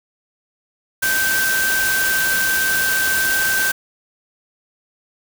sine tone in noise, 1554 Hz, G6, 16 cents flat, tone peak -17 dBFS, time 1.02-3.72 s, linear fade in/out 10 ms, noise white, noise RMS -22 dBFS, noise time 1.02-3.72 s, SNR +2 dB, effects none

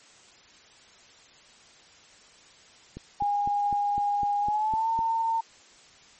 click train, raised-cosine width 3 ms, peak -25 dBFS, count 9, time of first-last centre 2.97-4.99 s, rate 3.96 Hz
sine tone with pitch glide, 817 to 906.5 Hz, G#5 to A#5, -29 to -49 cents, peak -23 dBFS, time 3.2-5.41 s, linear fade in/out 10 ms, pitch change +180 cents, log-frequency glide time 4.4-4.89 s
effects white hiss -54 dBFS RMS until 6.19 s + MP3 32 kbps

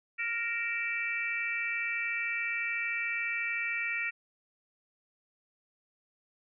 harmonic tone with a mistuned harmonic, 466.2 Hz, A#4, in tune, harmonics 3 / 4 / 5 / 6, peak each -40 / -35 / -33 / -39 dBFS, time 0.18-4.11 s, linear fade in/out 20 ms, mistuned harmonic 6, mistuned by -87 cents, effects none

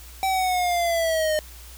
square linear sweep, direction down, 773 to 609 Hz, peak -21 dBFS, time 0.23-1.39 s, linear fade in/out 0 ms, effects added 60 Hz sine -42 dBFS peak until 1.77 s + white hiss -46 dBFS RMS until 1.77 s

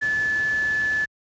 sine tone in noise, 1732 Hz, A6, 28 cents flat, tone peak -20 dBFS, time 0.01-1.06 s, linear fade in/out 20 ms, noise pink, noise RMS -38 dBFS, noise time 0.01-1.06 s, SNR +15 dB, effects high-pass 60 Hz 12 dB/octave + resampled to 16000 Hz

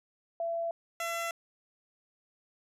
sine / 15% pulse tone pair in turn, 672 / 674.4 Hz, E5 / E5, +33 / +39 cents, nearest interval unison, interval 6 cents, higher second, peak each -30 / -26 dBFS, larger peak second, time 0.4-0.71 / 1-1.31 s, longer neither, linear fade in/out 2 ms, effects resampled to 32000 Hz

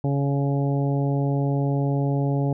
harmonic tone, 140 Hz, C#3, 18 cents sharp, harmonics 1 / 2 / 3 / 4 / 5 / 6, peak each -21 / -27 / -31 / -33 / -35 / -37 dBFS, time 0.04-2.53 s, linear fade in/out 2 ms, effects none

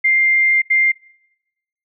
sine tone bursts at uneven times, 2102 Hz, C7, 7 cents sharp, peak -11 dBFS, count 2, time 0.04-0.62 / 0.7-0.92 s, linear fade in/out 10 ms, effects noise-tail reverb RT60 1.0 s tail -25 dB re dry

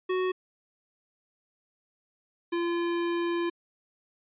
square tone pair in turn, 370 / 342.8 Hz, F#4 / F4, 0 / -32 cents, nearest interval minor second, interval 132 cents, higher first, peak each -26 / -27 dBFS, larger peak first, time 0.09-0.32 / 2.52-3.5 s, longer second, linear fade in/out 10 ms, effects resampled to 8000 Hz

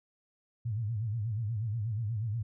sine tone with vibrato, 110 Hz, A2, in tune, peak -30 dBFS, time 0.65-2.43 s, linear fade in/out 10 ms, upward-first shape sine, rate 8.3 Hz, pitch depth 150 cents each way, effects none

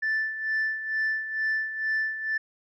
sine tone with tremolo, 1760 Hz, A6, in tune, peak -21 dBFS, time 0.02-2.38 s, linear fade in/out 10 ms, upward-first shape sine, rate 2.2 Hz, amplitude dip 70%, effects tanh soft clip ceiling -21 dBFS

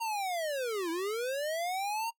square linear two-way sweep, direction down then up, 933 to 321.1 to 933 Hz, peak -32 dBFS, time 0-2.11 s, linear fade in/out 20 ms, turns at 0.9 s, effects noise-tail reverb RT60 0.1 s tail -22 dB re dry

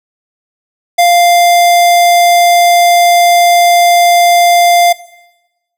square tone, 697 Hz, F5, 4 cents flat, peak -5 dBFS, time 0.98-4.93 s, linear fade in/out 10 ms, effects noise-tail reverb RT60 1.0 s tail -19 dB re dry

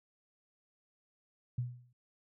sine tone with exponential decay, 122.6 Hz, B2, 12 cents flat, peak -29 dBFS, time 1.58-1.93 s, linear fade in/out 5 ms, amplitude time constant 75 ms, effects none

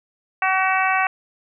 harmonic tone, 378.5 Hz, F#4, 39 cents sharp, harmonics 2 / 3 / 4 / 5 / 6 / 7, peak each -21 / -23 / -24 / -25 / -26 / -26 dBFS, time 0.42-1.07 s, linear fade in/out 2 ms, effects none

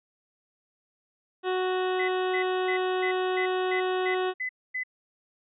harmonic tone, 369.9 Hz, F#4, in tune, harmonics 1 / 2 / 3 / 4 / 5 / 7 / 8 / 9 / 10, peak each -26 / -32 / -36 / -38 / -40 / -43 / -44 / -45 / -46 dBFS, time 1.43-4.34 s, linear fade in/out 50 ms
sine tone bursts, 2014 Hz, B6, 33 cents sharp, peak -28 dBFS, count 9, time 1.99-4.836 s, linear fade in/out 10 ms, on 94 ms, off 250 ms
effects none

